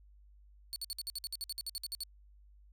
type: tone bursts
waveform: sawtooth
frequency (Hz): 4435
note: C#8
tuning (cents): 0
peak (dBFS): -34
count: 16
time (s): 0.73-2.035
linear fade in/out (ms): 0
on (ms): 30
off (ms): 55
effects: added 50 Hz sine -57 dBFS peak until 2.72 s